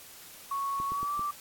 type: tone with pitch glide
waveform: sine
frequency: 1108.7 to 1169.9 Hz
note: C#6 to D6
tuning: 0 to -7 cents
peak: -29 dBFS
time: 0.51-1.31 s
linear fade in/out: 5 ms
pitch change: +93 cents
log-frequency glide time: 0.87-1.15 s
type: clicks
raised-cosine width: 3 ms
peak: -30 dBFS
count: 4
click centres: 0.801 / 0.92 / 1.03 / 1.194 s
effects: white hiss -49 dBFS RMS until 1.4 s + AAC 64 kbps